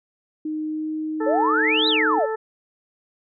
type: tone with pitch glide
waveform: sine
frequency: 309.2 to 311.5 Hz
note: D#4 to D#4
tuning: -11 to +2 cents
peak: -24 dBFS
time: 0.45-2.19 s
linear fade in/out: 5 ms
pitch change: +13 cents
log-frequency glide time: 0.67-0.91 s
type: harmonic tone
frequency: 440 Hz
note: A4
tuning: in tune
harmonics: 1 / 2 / 3 / 4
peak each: -24 / -30 / -34 / -36 dBFS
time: 1.2-2.36 s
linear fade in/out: 10 ms
type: exponential two-way sweep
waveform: sine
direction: up then down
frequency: 523.3 to 4051 to 523.3 Hz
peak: -18 dBFS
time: 1.26-2.26 s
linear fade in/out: 10 ms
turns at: 1.88 s
effects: none